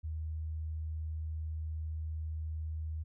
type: tone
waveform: sine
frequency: 78.7 Hz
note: D#2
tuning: 20 cents sharp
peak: -35 dBFS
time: 0.03-3.04 s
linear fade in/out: 20 ms
effects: none